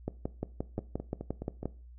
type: two click trains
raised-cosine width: 2 ms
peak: -19 / -24 dBFS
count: 10 / 5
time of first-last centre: 0.08-1.656 / 0.79-1.63 s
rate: 5.71 / 4.76 Hz
effects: noise-tail reverb RT60 0.4 s tail -19 dB re dry + added 60 Hz sine -48 dBFS peak until 1.98 s